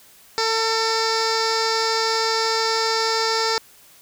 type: tone with low-pass filter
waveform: 15% pulse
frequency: 448.4 Hz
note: A4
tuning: 33 cents sharp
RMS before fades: -21 dBFS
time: 0.38-3.58 s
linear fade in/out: 0 ms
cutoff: 5600 Hz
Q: 6.2
effects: white hiss -50 dBFS RMS until 4.01 s